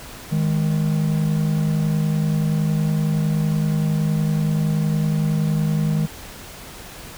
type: tone pair together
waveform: triangle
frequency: 157.2 / 207.9 Hz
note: D#3 / G#3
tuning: +18 / +2 cents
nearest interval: perfect fourth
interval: 484 cents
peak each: -16 / -22 dBFS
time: 0.31-6.07 s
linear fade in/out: 20 ms
effects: pink hiss -38 dBFS RMS until 7.17 s